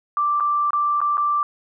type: tone with dropouts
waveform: sine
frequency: 1174.7 Hz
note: D6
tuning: in tune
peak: -17 dBFS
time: 0.17-1.43 s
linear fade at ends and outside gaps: 1 ms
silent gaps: 0.4-0.406 / 0.706-0.732 / 1.005-1.015 / 1.171-1.179 s
effects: none